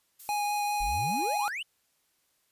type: noise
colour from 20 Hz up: violet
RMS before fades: -44 dBFS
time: 0.19-1.5 s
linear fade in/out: 10 ms
type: tone with vibrato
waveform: square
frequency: 827 Hz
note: G#5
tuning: 8 cents flat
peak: -28 dBFS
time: 0.29-1.48 s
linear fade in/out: 0 ms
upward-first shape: triangle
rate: 5 Hz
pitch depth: 11 cents each way
type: exponential sweep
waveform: triangle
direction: up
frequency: 35.64 to 3136 Hz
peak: -31 dBFS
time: 0.8-1.63 s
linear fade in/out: 10 ms
effects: white hiss -72 dBFS RMS until 2.51 s + resampled to 32000 Hz